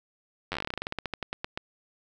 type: slowing click train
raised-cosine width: 0.3 ms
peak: -15 dBFS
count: 23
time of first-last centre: 0.52-1.575 s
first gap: 10 ms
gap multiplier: 1.13
effects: 9-bit